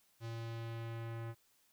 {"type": "tone with low-pass filter sweep", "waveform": "square", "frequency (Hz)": 114.9, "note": "A#2", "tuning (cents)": -25, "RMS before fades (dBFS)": -43, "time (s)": [0.2, 1.35], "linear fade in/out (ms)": 50, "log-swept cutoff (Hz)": [5700, 1800], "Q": 1.1, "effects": ["white hiss -72 dBFS RMS until 1.72 s"]}